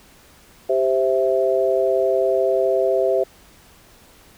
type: chord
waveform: sine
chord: C major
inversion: second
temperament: equal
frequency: 392 / 523.3 / 659.3 Hz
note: G4 / C5 / E5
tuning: 0 / 0 / 0 cents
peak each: -20 dBFS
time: 0.69-3.24 s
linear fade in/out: 10 ms
effects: pink hiss -50 dBFS RMS until 4.37 s